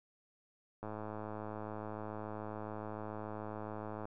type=click train; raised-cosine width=1 ms; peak=-29 dBFS; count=346; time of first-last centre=0.83-4.054 s; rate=107 Hz; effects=none